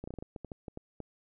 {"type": "clicks", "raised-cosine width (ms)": 2, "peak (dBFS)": -27, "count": 12, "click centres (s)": [0.04, 0.075, 0.106, 0.139, 0.187, 0.225, 0.362, 0.447, 0.518, 0.682, 0.774, 1.003], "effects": []}